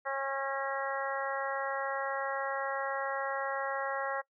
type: harmonic tone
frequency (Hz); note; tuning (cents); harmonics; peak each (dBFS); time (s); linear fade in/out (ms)
272.6; C#4; -29; 2 / 3 / 4 / 5 / 6 / 7; -36 / -38 / -39 / -40 / -41 / -41; 0.05-4.22; 20
effects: noise-tail reverb RT60 0.1 s tail -23 dB re dry